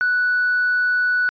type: tone with tanh clipping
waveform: triangle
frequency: 1480 Hz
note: F#6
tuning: in tune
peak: -16 dBFS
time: 0.01-1.29 s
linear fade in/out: 0 ms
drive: 5 dB
effects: resampled to 11025 Hz

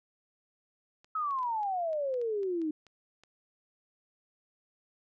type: clicks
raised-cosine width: 0.2 ms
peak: -39 dBFS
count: 12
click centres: 1.045 / 1.309 / 1.388 / 1.431 / 1.632 / 1.931 / 2.141 / 2.215 / 2.432 / 2.617 / 2.867 / 3.236 s
type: exponential sweep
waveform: sine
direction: down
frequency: 1300 to 300 Hz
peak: -29 dBFS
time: 1.15-2.71 s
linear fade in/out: 5 ms
effects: none

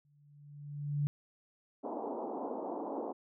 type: tone with exponential growth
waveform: sine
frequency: 145.3 Hz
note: D3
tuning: 18 cents flat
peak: -27 dBFS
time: 0.05-1.07 s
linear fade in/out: 0 ms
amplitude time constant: 220 ms
type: band-pass noise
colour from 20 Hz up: pink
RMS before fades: -39 dBFS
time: 1.83-3.13 s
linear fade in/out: 20 ms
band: 240 to 960 Hz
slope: 48 dB/octave
effects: none

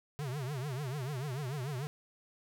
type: tone with vibrato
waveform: square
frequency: 136.5 Hz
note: C#3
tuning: 26 cents flat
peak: -36 dBFS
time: 0.19-1.87 s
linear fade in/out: 0 ms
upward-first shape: triangle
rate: 6.8 Hz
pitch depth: 230 cents each way
effects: none

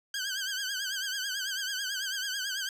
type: tone with vibrato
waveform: 15% pulse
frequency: 1568 Hz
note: G6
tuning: in tune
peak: -25 dBFS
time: 0.14-2.69 s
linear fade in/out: 2 ms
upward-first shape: triangle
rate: 9.1 Hz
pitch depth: 110 cents each way
effects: resampled to 32000 Hz

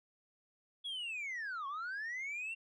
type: linear two-way sweep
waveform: sine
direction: down then up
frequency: 3396 to 1074 to 2755 Hz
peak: -36 dBFS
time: 0.84-2.55 s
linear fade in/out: 20 ms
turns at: 1.67 s
effects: tanh soft clip ceiling -37 dBFS

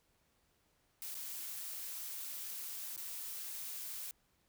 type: noise with dropouts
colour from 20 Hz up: blue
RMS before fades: -44 dBFS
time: 1.02-4.11 s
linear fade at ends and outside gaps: 0 ms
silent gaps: 1.144-1.151 / 2.962-2.977 s
effects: pink hiss -75 dBFS RMS until 4.48 s

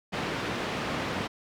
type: band-pass noise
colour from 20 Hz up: pink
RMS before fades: -32 dBFS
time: 0.12-1.28 s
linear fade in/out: 20 ms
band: 130 to 3200 Hz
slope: 12 dB/octave
effects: none

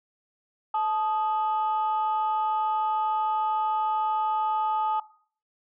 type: tone pair together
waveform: sine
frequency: 866.6 / 1244.5 Hz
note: A5 / D#6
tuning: -27 / 0 cents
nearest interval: tritone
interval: 627 cents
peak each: -23 / -29 dBFS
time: 0.74-5 s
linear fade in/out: 5 ms
effects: noise-tail reverb RT60 0.5 s tail -18 dB re dry + tanh soft clip ceiling -18 dBFS

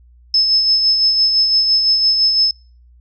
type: tone with tremolo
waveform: sine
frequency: 5220 Hz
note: E8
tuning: 18 cents flat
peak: -9 dBFS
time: 0.34-2.51 s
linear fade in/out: 2 ms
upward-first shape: sine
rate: 5.9 Hz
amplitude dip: 40%
effects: noise-tail reverb RT60 0.4 s tail -25 dB re dry + added 60 Hz sine -44 dBFS peak until 3 s

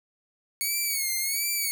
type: tone with vibrato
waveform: 5% pulse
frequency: 2217 Hz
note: C#7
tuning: in tune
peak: -16 dBFS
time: 0.61-1.71 s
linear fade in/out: 0 ms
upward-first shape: sine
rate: 1.4 Hz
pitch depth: 93 cents each way
effects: none

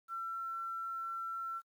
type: tone with quantisation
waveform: sine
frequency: 1349 Hz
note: E6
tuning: 40 cents sharp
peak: -37 dBFS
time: 0.08-1.62 s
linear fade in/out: 50 ms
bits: 11
effects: noise-tail reverb RT60 0.1 s tail -26 dB re dry

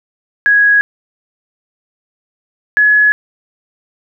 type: tone pair in turn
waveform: sine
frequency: 1661.2 / 1694.1 Hz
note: G#6 / G#6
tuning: 0 / +34 cents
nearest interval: unison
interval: 34 cents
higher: second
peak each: -6 dBFS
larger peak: neither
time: 0.46-0.81 / 2.77-3.12 s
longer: neither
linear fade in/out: 0 ms
effects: none

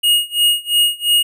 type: tone with tremolo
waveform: square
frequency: 2870 Hz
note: F7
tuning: 47 cents sharp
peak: -10 dBFS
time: 0.03-1.23 s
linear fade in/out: 10 ms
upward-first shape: sine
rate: 2.9 Hz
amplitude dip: 95%
effects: none

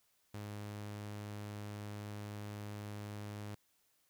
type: tone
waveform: sawtooth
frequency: 103.83 Hz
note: G#2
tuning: in tune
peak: -39 dBFS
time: 0.34-3.55 s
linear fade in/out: 5 ms
effects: white hiss -75 dBFS RMS until 4.09 s

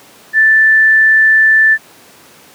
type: tone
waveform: sine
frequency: 1762 Hz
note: A6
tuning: 2 cents sharp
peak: -5 dBFS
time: 0.33-1.78 s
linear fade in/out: 50 ms
effects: pink hiss -41 dBFS RMS until 2.54 s + high-pass 200 Hz 12 dB/octave

